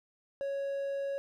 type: tone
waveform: triangle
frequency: 554.4 Hz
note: C#5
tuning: in tune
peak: -30 dBFS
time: 0.41-1.18 s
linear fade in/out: 0 ms
effects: none